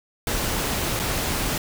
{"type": "noise with dropouts", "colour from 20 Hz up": "pink", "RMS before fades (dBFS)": -25, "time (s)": [0.27, 1.58], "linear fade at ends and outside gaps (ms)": 2, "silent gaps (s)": [0.993, 0.997], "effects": []}